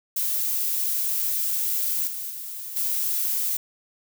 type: noise with level steps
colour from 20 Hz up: violet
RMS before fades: -25 / -32 / -35 / -25 dBFS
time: 0.16-3.57 s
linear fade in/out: 5 ms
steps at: 2.07 / 2.3 / 2.76 s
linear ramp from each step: 5 ms
effects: none

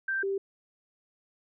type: tone pair in turn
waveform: sine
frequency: 1568 / 392 Hz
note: G6 / G4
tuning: 0 / 0 cents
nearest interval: 2 octaves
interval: 2400 cents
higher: first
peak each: -27 dBFS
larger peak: neither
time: 0.08-0.23 / 0.23-0.38 s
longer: neither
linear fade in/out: 5 ms
effects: none

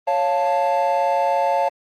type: chord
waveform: triangle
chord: Db augmented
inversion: none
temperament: equal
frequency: 554.4 / 698.5 / 880 Hz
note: Db5 / F5 / A5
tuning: 0 / 0 / 0 cents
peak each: -19 / -19 / -18 dBFS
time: 0.07-1.69 s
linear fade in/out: 10 ms
effects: tanh soft clip ceiling -7 dBFS + Opus 24 kbps

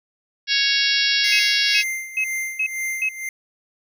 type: harmonic tone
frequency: 554.4 Hz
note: C#5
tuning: in tune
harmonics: 3 / 4 / 5 / 6 / 7 / 8 / 9 / 10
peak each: -25 / -25 / -25 / -25 / -25 / -25 / -25 / -25 dBFS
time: 0.47-1.84 s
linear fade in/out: 50 ms
type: tone with tremolo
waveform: square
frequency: 2093 Hz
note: C7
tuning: in tune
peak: -23 dBFS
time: 1.24-3.29 s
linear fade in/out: 2 ms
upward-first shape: sine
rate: 2 Hz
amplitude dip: 75%
type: tone bursts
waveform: sine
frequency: 2564 Hz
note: E7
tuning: 49 cents flat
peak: -18 dBFS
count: 5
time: 1.32-3.09 s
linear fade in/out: 5 ms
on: 74 ms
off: 350 ms
effects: none

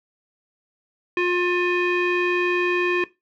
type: tone with low-pass filter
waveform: square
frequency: 355.5 Hz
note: F4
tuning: 31 cents sharp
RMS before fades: -21 dBFS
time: 1.17-3.04 s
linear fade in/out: 2 ms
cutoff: 2400 Hz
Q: 4.2
effects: noise-tail reverb RT60 0.2 s tail -17 dB re dry

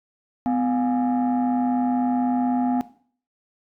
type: tone cluster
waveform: sine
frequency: 251.2 / 710 / 826 Hz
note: B3 / F5 / G#5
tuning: +30 / +28 / -10 cents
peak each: -19 / -26 / -27 dBFS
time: 0.46-2.81 s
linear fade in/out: 0 ms
effects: noise-tail reverb RT60 0.5 s tail -17 dB re dry + tanh soft clip ceiling -15 dBFS

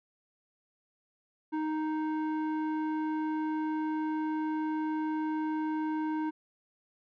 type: tone with low-pass filter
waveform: square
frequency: 311.1 Hz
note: D#4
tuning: in tune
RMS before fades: -32 dBFS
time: 1.52-6.31 s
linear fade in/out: 20 ms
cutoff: 1200 Hz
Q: 1.2
effects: none

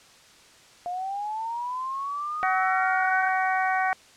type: linear sweep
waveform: sine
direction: up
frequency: 698.5 to 1548 Hz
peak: -28 dBFS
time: 0.86-3.29 s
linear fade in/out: 0 ms
type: harmonic tone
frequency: 375.8 Hz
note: F#4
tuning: 27 cents sharp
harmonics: 2 / 3 / 4 / 5 / 6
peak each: -24 / -31 / -29 / -30 / -35 dBFS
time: 2.43-3.93 s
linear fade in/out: 0 ms
effects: white hiss -53 dBFS RMS until 4.16 s + low-pass 7000 Hz 12 dB/octave

